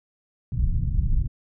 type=low-pass noise; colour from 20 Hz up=pink; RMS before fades=-22 dBFS; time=0.52-1.28 s; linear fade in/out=5 ms; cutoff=140 Hz; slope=24 dB/octave; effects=none